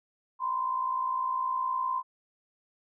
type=tone pair together; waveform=sine; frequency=978.2 / 1038 Hz; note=B5 / C6; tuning=-17 / -14 cents; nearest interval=minor second; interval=103 cents; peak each=-34 / -28 dBFS; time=0.39-2.03 s; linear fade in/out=50 ms; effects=none